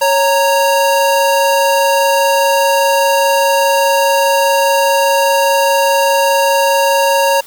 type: tone pair together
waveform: square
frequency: 552 / 928.3 Hz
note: C#5 / A#5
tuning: -7 / -7 cents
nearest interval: major sixth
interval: 900 cents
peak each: -13 dBFS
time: 0.01-7.41 s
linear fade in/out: 10 ms
effects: white hiss -38 dBFS RMS until 7.46 s